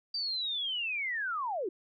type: linear sweep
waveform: sine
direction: down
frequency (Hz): 4699 to 329.6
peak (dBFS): -31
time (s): 0.14-1.69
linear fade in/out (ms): 5
effects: none